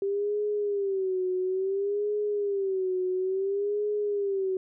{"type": "tone with vibrato", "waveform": "sine", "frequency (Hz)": 392, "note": "G4", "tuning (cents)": 0, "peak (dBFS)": -25, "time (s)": [0.02, 4.57], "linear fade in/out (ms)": 2, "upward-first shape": "sine", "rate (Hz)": 0.58, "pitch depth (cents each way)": 110, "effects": []}